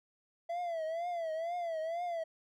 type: tone with vibrato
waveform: triangle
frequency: 669 Hz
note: E5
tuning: 25 cents sharp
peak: -32 dBFS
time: 0.49-2.24 s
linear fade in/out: 10 ms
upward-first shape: triangle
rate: 2.1 Hz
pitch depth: 120 cents each way
effects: none